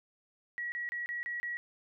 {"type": "tone bursts", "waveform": "sine", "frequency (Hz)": 1919, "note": "A#6", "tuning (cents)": 50, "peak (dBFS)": -34, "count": 6, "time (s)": [0.58, 1.57], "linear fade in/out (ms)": 0, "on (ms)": 140, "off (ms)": 30, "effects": []}